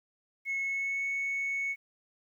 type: tone with pitch glide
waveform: sine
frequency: 2186 to 2213 Hz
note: C#7 to C#7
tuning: -25 to -3 cents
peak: -28 dBFS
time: 0.45-1.76 s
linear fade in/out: 50 ms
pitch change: +22 cents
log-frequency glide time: 0.59-1.05 s
effects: tanh soft clip ceiling -27 dBFS + 11-bit